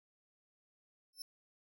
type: tone with exponential growth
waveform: sawtooth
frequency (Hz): 5310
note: E8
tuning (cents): +12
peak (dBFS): -36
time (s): 1.13-1.22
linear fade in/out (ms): 2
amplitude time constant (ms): 19
effects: none